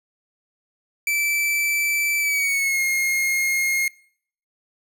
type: tone with pitch glide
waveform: 45% pulse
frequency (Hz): 2323 to 2143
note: D7 to C7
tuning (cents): -20 to +41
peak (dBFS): -19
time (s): 1.07-3.88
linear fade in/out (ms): 2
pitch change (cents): -139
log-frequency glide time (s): 2.19-2.82
effects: noise-tail reverb RT60 0.6 s tail -23 dB re dry